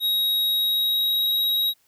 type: tone with pitch glide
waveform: square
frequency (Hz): 3799 to 3821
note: A#7 to A#7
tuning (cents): +32 to +42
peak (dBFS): -20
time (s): 0-1.74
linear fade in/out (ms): 50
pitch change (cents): +10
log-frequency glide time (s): 0.46-1.33
effects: white hiss -64 dBFS RMS until 1.87 s